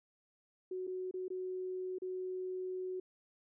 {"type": "tone with dropouts", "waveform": "sine", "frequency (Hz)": 370, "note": "F#4", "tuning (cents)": 0, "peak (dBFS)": -37, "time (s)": [0.71, 3], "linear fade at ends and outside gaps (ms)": 5, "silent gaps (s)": [[0.87, 0.875], [1.112, 1.139], [1.282, 1.302], [1.985, 2.019]], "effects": []}